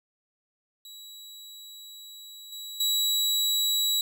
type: tone with level steps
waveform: sawtooth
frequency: 3900 Hz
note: B7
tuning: 23 cents flat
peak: -40 / -34 / -20 dBFS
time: 0.85-4.01 s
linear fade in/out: 2 ms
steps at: 2.52 / 2.8 s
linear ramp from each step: 5 ms
effects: none